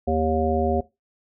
harmonic tone, 79 Hz, D#2, 27 cents sharp, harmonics 1 / 3 / 5 / 7 / 9, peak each -26 / -26 / -26 / -26 / -26 dBFS, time 0.07-0.81 s, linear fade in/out 10 ms, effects noise-tail reverb RT60 0.2 s tail -17 dB re dry

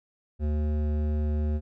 sine tone with hard clipping, 75.2 Hz, D2, 42 cents sharp, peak -26 dBFS, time 0.39-1.61 s, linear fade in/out 50 ms, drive 13 dB, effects none

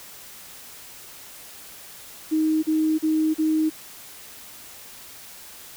sine tone bursts, 313.3 Hz, D#4, 12 cents sharp, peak -18 dBFS, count 4, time 2.31-3.701 s, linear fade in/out 20 ms, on 320 ms, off 37 ms, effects white hiss -43 dBFS RMS until 5.76 s

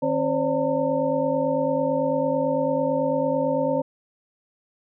sine tone cluster, 156.2 / 268.2 / 525 / 574 / 907 Hz, D#3 / C4 / C5 / D5 / A#5, +7 / +43 / +6 / -40 / -48 cents, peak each -33 / -26 / -24 / -25 / -30 dBFS, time 0.02-3.82 s, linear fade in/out 10 ms, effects none

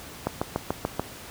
click train, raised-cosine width 1 ms, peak -10 dBFS, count 6, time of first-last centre 0.27-0.996 s, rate 6.89 Hz, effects pink hiss -42 dBFS RMS until 1.3 s + high-pass 60 Hz 12 dB/octave

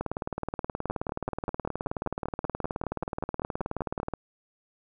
two click trains, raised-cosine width 1 ms, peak -16 / -18 dBFS, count 79 / 17, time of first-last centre 0.01-4.137 / 0.9-4.001 s, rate 18.9 / 5.16 Hz, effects none

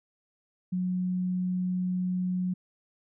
sine tone, 182.3 Hz, F#3, 25 cents flat, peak -26 dBFS, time 0.72-2.54 s, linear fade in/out 10 ms, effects none

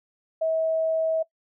sine tone, 644 Hz, E5, 41 cents flat, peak -21 dBFS, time 0.41-1.23 s, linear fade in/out 10 ms, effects noise-tail reverb RT60 0.1 s tail -20 dB re dry

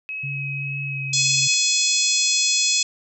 sine tone with vibrato, 2553 Hz, D#7, 44 cents sharp, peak -27 dBFS, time 0.09-1.54 s, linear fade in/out 0 ms, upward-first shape sine, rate 1.8 Hz, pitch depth 9 cents each way
sine tone with pitch glide, 138.59 to 135.89 Hz, C#3 to C#3, 0 to -34 cents, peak -28 dBFS, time 0.23-1.48 s, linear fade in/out 10 ms, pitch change -34 cents, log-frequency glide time 0.86-1.01 s
harmonic tone, 847 Hz, G#5, 34 cents sharp, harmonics 3 / 4 / 5 / 6 / 7 / 8 / 9, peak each -25 / -25 / -25 / -25 / -25 / -25 / -25 dBFS, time 1.13-2.83 s, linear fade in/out 5 ms
effects none

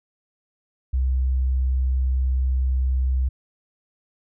sine tone, 64.6 Hz, C2, 21 cents flat, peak -18 dBFS, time 0.93-3.29 s, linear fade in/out 10 ms, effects none

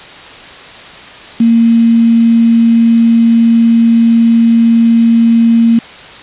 sine tone with quantisation, 230.4 Hz, A#3, 20 cents flat, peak -4 dBFS, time 1.4-5.79 s, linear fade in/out 5 ms, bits 4, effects white hiss -31 dBFS RMS until 6.22 s + resampled to 8000 Hz

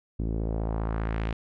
sawtooth tone with low-pass filter sweep, 55 Hz, A1, in tune, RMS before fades -29 dBFS, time 0.19-1.33 s, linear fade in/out 5 ms, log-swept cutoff 290 to 3000 Hz, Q 1.4, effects none

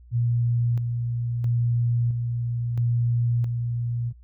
sine tone with tremolo, 119 Hz, A#2, 36 cents sharp, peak -19 dBFS, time 0.11-4.13 s, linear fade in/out 50 ms, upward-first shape square, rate 0.75 Hz, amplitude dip 40%, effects added 60 Hz sine -46 dBFS peak until 4.23 s

